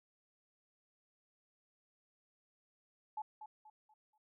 sine tone with echo, 858 Hz, A5, 44 cents flat, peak -38 dBFS, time 3.17-3.22 s, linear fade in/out 5 ms, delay 240 ms, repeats 4, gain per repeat -9 dB, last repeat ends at 4.18 s, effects none

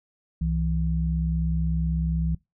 sine tone pair together, 65 / 163.79 Hz, C2 / E3, -11 / -11 cents, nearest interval octave + major third, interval 1600 cents, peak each -25 / -25 dBFS, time 0.41-2.35 s, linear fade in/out 5 ms, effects noise-tail reverb RT60 0.2 s tail -22 dB re dry

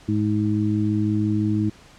harmonic tone, 105.9 Hz, G#2, 34 cents sharp, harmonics 1 / 2 / 3, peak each -23 / -23 / -23 dBFS, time 0.08-1.7 s, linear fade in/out 10 ms, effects pink hiss -49 dBFS RMS until 1.98 s + low-pass 7000 Hz 12 dB/octave

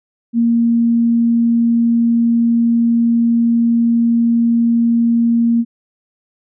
sine tone, 233.1 Hz, A#3, in tune, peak -10 dBFS, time 0.33-5.65 s, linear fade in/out 50 ms, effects none

